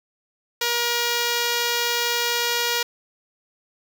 5% pulse tone, 475.7 Hz, A#4, 35 cents sharp, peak -9 dBFS, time 0.61-2.83 s, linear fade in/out 5 ms, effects none

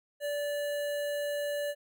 square tone with notch filter, 581 Hz, D5, 19 cents flat, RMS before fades -33 dBFS, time 0.2-1.75 s, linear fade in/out 50 ms, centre 5200 Hz, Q 1.9, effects none

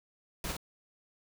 pink noise with echo, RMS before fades -37 dBFS, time 0.44-0.52 s, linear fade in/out 2 ms, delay 47 ms, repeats 1, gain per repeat -2 dB, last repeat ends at 0.567 s, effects none

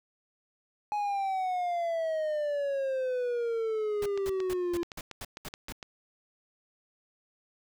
triangle exponential sweep, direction down, 841 to 340.9 Hz, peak -26 dBFS, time 0.92-4.83 s, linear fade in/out 0 ms
pink noise bursts, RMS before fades -40 dBFS, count 8, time 4.02-5.724 s, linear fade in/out 2 ms, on 38 ms, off 200 ms
clicks, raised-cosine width 0.2 ms, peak -23 dBFS, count 11, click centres 4.176 / 4.403 / 4.832 / 4.918 / 5.113 / 5.371 / 5.48 / 5.539 / 5.684 / 5.718 / 5.828 s
effects none

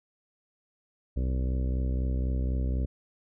harmonic tone, 64 Hz, C2, 38 cents flat, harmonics 1 / 2 / 3 / 4 / 5 / 6 / 7 / 8 / 9, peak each -26 / -35 / -40 / -39 / -45 / -48 / -47 / -49 / -49 dBFS, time 1.16-2.86 s, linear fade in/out 10 ms, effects none

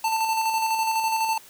square tone with tremolo, 890 Hz, A5, 20 cents sharp, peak -21 dBFS, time 0.04-1.38 s, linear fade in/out 5 ms, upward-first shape square, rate 12 Hz, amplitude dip 35%, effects white hiss -49 dBFS RMS until 1.49 s

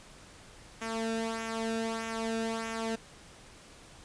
sawtooth tone with flanger, 225.5 Hz, A3, 43 cents sharp, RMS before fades -34 dBFS, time 0.81-2.96 s, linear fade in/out 10 ms, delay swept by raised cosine 0.22 to 0.97 ms, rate 1.6 Hz, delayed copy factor -0.65, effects pink hiss -53 dBFS RMS until 4.04 s + resampled to 22050 Hz

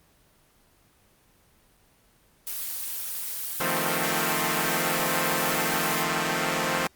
blue noise, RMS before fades -32 dBFS, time 2.47-6.03 s, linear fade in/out 0 ms
5% pulse chord, F dominant seventh, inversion third, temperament equal, 155.56 / 174.61 / 220 / 261.6 Hz, Eb3 / F3 / A3 / C4, 0 / 0 / 0 / 0 cents, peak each -19 dBFS, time 3.6-6.87 s, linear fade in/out 2 ms
effects pink hiss -61 dBFS RMS until 6.95 s + Opus 24 kbps

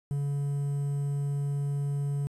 triangle tone with quantisation, 142.1 Hz, C#3, 43 cents sharp, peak -25 dBFS, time 0.11-2.27 s, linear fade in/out 0 ms, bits 9, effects resampled to 32000 Hz

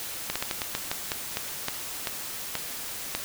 slowing click train, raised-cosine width 0.2 ms, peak -10 dBFS, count 13, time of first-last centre 0.3-3.15 s, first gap 56 ms, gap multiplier 1.24, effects white hiss -36 dBFS RMS until 3.24 s

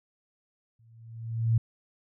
sine tone with exponential growth, 114.1 Hz, A#2, 37 cents flat, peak -18 dBFS, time 0.79-1.58 s, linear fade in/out 5 ms, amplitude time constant 170 ms, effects none

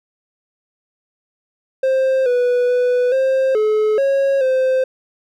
triangle tone with pitch steps, 527 / 491.5 / 495 / 529 / 429.2 / 548 / 520 Hz, C5 / B4 / B4 / C5 / A4 / C#5 / C5, +12 / -8 / +4 / +19 / -43 / -20 / -11 cents, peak -11 dBFS, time 1.83-4.84 s, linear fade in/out 5 ms, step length 430 ms, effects none

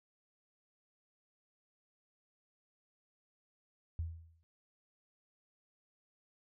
sine tone with exponential decay, 82.41 Hz, E2, in tune, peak -32 dBFS, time 3.99-4.43 s, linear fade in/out 0 ms, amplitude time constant 95 ms, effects none

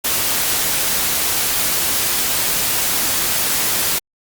white noise, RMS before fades -18 dBFS, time 0.04-3.99 s, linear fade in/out 10 ms, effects Opus 48 kbps

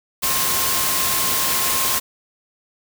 sine tone in noise, 1064 Hz, C6, 29 cents sharp, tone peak -28 dBFS, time 0.22-2 s, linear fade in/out 20 ms, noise white, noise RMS -20 dBFS, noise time 0.22-2 s, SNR -11 dB, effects none

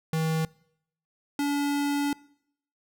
square tone pair in turn, 160 / 286.2 Hz, D#3 / D4, +49 / -45 cents, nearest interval minor seventh, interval 1006 cents, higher second, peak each -25 dBFS, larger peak neither, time 0.13-0.45 / 1.39-2.13 s, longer second, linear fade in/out 2 ms, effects noise-tail reverb RT60 0.7 s tail -23 dB re dry

